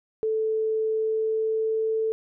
sine tone with pitch glide, 438.9 to 442.2 Hz, A4 to A4, -4 to +9 cents, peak -22 dBFS, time 0.23-2.12 s, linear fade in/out 0 ms, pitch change +13 cents, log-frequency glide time 0.88-1.95 s, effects none

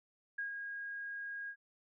sine tone with ADSR envelope, 1634 Hz, G#6, 29 cents flat, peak -35 dBFS, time 0.38-1.56 s, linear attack 8 ms, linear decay 120 ms, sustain -5 dB, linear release 71 ms, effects none

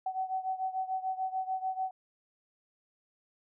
sine beating tone pair, 753 / 759.8 Hz, F#5 / F#5, +30 / +46 cents, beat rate 6.8 Hz, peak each -33 / -36 dBFS, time 0.06-1.91 s, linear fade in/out 5 ms, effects none

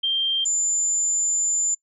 sine tone pair in turn, 3170 / 7116 Hz, G7 / A8, +19 / +19 cents, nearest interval octave + major second, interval 1400 cents, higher second, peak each -19 dBFS, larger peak neither, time 0.03-0.45 / 0.45-1.75 s, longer second, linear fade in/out 10 ms, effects noise-tail reverb RT60 0.1 s tail -24 dB re dry

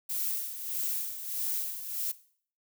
violet noise with tremolo, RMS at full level -31 dBFS, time 0.09-2.12 s, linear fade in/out 10 ms, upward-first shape sine, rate 1.6 Hz, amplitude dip 65%, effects noise-tail reverb RT60 0.5 s tail -17 dB re dry

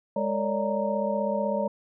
sine tone cluster, 206.6 / 455.2 / 563 / 599 / 929 Hz, G#3 / A#4 / C#5 / D5 / A#5, -9 / -41 / +27 / +34 / -6 cents, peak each -30 / -35 / -28 / -30 / -33 dBFS, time 0.16-1.68 s, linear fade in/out 5 ms, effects none

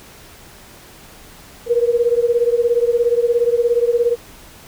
sine beating tone pair, 469 / 486 Hz, A#4 / B4, +11 / -28 cents, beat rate 17 Hz, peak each -15 / -17 dBFS, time 1.66-4.17 s, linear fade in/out 50 ms, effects pink hiss -42 dBFS RMS until 4.67 s

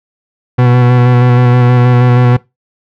40% pulse tone with vibrato, 123.47 Hz, B2, in tune, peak -4 dBFS, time 0.58-2.37 s, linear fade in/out 10 ms, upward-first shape square, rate 6.3 Hz, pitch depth 16 cents each way, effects noise-tail reverb RT60 0.2 s tail -20 dB re dry + low-pass 2000 Hz 12 dB/octave

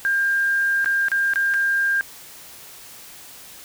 sine tone with dropouts, 1600 Hz, G6, 35 cents sharp, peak -17 dBFS, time 0.05-2.01 s, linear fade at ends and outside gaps 0 ms, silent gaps 0.845-0.859 / 1.084-1.117 / 1.336-1.358 / 1.538-1.542 s, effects white hiss -42 dBFS RMS until 3.64 s

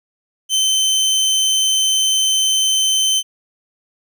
25% pulse tone, 3082 Hz, G7, 30 cents flat, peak -10 dBFS, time 0.49-3.23 s, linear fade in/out 50 ms, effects none

